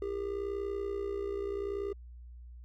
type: tone with amplitude modulation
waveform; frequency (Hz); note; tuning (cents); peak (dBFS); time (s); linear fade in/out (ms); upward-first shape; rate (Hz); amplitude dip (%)
triangle; 400.3; G4; +36; -28; 0.02-1.93; 2; sine; 60.7; 70
effects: added 60 Hz sine -46 dBFS peak until 2.64 s